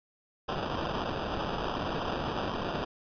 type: noise with sample-and-hold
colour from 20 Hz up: violet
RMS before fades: -33 dBFS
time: 0.48-2.85 s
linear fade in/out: 10 ms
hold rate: 2100 Hz
effects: resampled to 11025 Hz